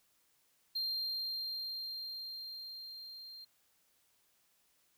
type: tone with level ramp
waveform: triangle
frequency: 4186 Hz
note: C8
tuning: in tune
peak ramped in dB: -32 to -47 dBFS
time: 0.75-3.45 s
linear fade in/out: 10 ms
effects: white hiss -73 dBFS RMS until 4.97 s